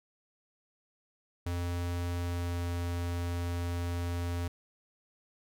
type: tone with pitch glide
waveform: square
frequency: 87.31 to 86.81 Hz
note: F2 to F2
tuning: 0 to -10 cents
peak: -32 dBFS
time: 1.46-4.48 s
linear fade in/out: 5 ms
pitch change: -10 cents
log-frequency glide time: 2.18-2.66 s
effects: none